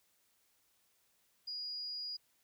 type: tone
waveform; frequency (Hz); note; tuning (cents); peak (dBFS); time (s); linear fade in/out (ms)
sine; 4884; D#8; -33; -39; 1.47-2.17; 10
effects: white hiss -74 dBFS RMS until 2.43 s